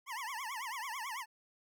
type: tone with vibrato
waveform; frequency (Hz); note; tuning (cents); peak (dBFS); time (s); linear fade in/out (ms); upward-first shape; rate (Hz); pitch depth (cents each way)
25% pulse; 987.8; B5; 0; -35; 0.06-1.26; 50; triangle; 9.1; 270
effects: none